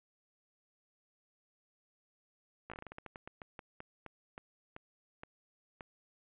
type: slowing click train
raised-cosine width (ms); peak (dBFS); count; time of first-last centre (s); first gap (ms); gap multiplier
0.5; -30; 20; 2.7-5.808; 16; 1.22
effects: resampled to 8000 Hz + 11-bit